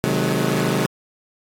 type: chord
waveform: 20% pulse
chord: Ab dominant seventh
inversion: first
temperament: equal with one note detuned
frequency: 130.81 / 155.56 / 185 / 212.1 Hz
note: C3 / Eb3 / Gb3 / Ab3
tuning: 0 / 0 / 0 / +37 cents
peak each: -19 dBFS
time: 0.04-0.86 s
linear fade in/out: 0 ms
effects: AAC 48 kbps